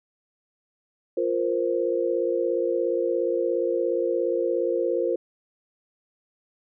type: chord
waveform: sine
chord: F suspended fourth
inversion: none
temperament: equal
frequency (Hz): 349.2 / 466.2 / 523.3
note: F4 / Bb4 / C5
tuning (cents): 0 / 0 / 0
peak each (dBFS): -26 / -26 / -26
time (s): 1.17-5.16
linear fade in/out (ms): 5
effects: none